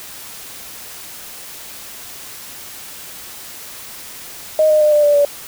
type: tone with pitch steps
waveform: sine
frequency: 622.3 / 612.7 / 603.2 / 593.9 / 584.7 / 575.6 Hz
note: D#5 / D#5 / D5 / D5 / D5 / D5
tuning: 0 / -27 / +46 / +19 / -8 / -35 cents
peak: -9 dBFS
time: 4.59-5.25 s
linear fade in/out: 2 ms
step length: 110 ms
effects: white hiss -34 dBFS RMS until 5.47 s